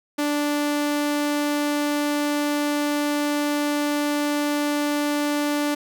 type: tone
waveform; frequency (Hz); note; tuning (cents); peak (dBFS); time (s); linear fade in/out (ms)
sawtooth; 293; D4; -4; -17; 0.18-5.75; 10
effects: none